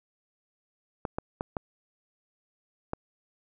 clicks, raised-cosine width 1 ms, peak -16 dBFS, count 5, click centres 1.052 / 1.185 / 1.409 / 1.568 / 2.934 s, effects none

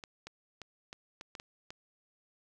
clicks, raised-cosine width 0.2 ms, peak -27 dBFS, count 8, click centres 0.038 / 0.27 / 0.617 / 0.929 / 1.211 / 1.352 / 1.399 / 1.705 s, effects none

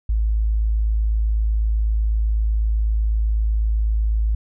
sine tone, 54 Hz, A1, 32 cents flat, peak -16 dBFS, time 0.09-4.35 s, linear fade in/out 5 ms, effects none

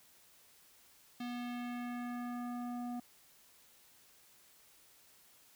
square tone with low-pass filter sweep, 243 Hz, B3, 28 cents flat, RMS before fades -41 dBFS, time 1.2-3 s, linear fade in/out 5 ms, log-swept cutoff 4000 to 760 Hz, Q 1.4, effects white hiss -64 dBFS RMS until 5.55 s

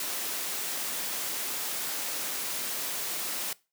white noise, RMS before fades -33 dBFS, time 0-3.53 s, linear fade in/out 2 ms, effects noise-tail reverb RT60 0.3 s tail -22 dB re dry + high-pass 200 Hz 12 dB/octave

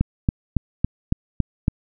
click train, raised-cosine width 5 ms, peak -5 dBFS, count 7, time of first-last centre 0.01-1.681 s, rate 3.59 Hz, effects none

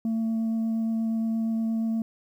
sine tone with vibrato, 224.8 Hz, A3, 37 cents sharp, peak -21 dBFS, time 0.05-2.02 s, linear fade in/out 2 ms, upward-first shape sine, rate 8.5 Hz, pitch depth 8 cents each way, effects tanh soft clip ceiling -23 dBFS + 10-bit

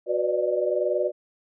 sine tone cluster, 368.4 / 494.9 / 583 / 604 Hz, F#4 / B4 / D5 / D5, -7 / +4 / -13 / +48 cents, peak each -27 dBFS, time 0.06-1.12 s, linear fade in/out 50 ms, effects none

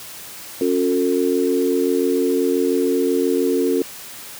sine tone cluster, 275.8 / 361.6 / 448.9 Hz, C#4 / F#4 / A4, -9 / -40 / +35 cents, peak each -20 dBFS, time 0.61-3.82 s, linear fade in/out 2 ms, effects white hiss -36 dBFS RMS until 4.39 s + high-pass 60 Hz 12 dB/octave

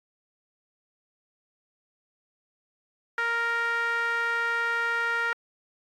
sawtooth tone with band-pass filter, 466.2 Hz, A#4, in tune, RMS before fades -27 dBFS, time 3.18-5.33 s, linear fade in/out 2 ms, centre 1600 Hz, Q 7.2, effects AAC 64 kbps

